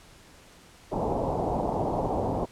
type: low-pass noise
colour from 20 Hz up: white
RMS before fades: -28 dBFS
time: 0.91-2.46 s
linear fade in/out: 20 ms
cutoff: 900 Hz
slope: 48 dB/octave
effects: pink hiss -53 dBFS RMS until 2.51 s + low-pass 10000 Hz 12 dB/octave